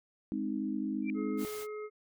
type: chord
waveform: sine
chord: Ab major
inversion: none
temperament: equal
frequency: 207.7 / 261.6 / 311.1 Hz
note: Ab3 / C4 / Eb4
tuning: 0 / 0 / 0 cents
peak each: -36 dBFS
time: 0.32-1.45 s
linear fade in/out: 0 ms
type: tone with exponential growth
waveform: sine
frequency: 2349 Hz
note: D7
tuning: in tune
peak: -34 dBFS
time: 1.02-1.1 s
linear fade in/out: 1 ms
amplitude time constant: 17 ms
type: harmonic tone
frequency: 424.4 Hz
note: G#4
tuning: 38 cents sharp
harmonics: 1 / 3 / 5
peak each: -38 / -48 / -52 dBFS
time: 1.14-1.9 s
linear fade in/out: 50 ms
type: noise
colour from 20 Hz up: white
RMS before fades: -46 dBFS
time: 1.37-1.67 s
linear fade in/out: 50 ms
effects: none